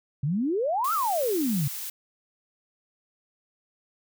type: exponential two-way sweep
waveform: sine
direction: up then down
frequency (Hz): 130.81 to 1385 to 130.81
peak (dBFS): -23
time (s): 0.23-1.68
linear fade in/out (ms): 5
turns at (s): 0.93
type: noise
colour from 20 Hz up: blue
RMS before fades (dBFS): -35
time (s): 0.84-1.9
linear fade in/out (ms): 5
effects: none